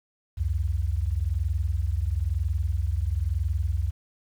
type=tone pair together; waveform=sine; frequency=66.59 / 87.6 Hz; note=C2 / F2; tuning=+31 / +6 cents; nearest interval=perfect fourth; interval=475 cents; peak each=-26 dBFS; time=0.37-3.91 s; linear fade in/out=20 ms; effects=9-bit